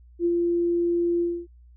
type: tone with ADSR envelope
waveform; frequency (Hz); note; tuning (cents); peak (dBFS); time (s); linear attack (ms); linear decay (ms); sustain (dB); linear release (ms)
sine; 344.4; F4; -24; -18; 0.19-1.47; 63; 43; -2; 260
effects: added 60 Hz sine -48 dBFS peak until 1.76 s